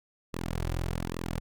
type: tone with flanger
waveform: sawtooth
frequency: 42.43 Hz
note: F1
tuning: 49 cents flat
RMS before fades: -33 dBFS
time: 0.33-1.4 s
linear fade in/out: 10 ms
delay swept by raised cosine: 1.3 to 4.6 ms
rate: 1.2 Hz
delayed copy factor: -1
effects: none